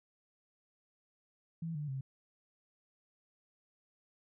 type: tone with pitch steps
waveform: sine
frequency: 164.81 / 148.54 / 133.87 Hz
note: E3 / D3 / C3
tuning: 0 / +20 / +40 cents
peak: -36 dBFS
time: 1.62-2.01 s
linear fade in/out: 5 ms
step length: 130 ms
effects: none